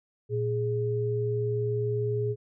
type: tone pair together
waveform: sine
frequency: 116.54 / 416.1 Hz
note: A#2 / G#4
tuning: 0 / +3 cents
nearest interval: octave + minor seventh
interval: 2203 cents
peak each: -28 dBFS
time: 0.29-2.36 s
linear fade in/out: 50 ms
effects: none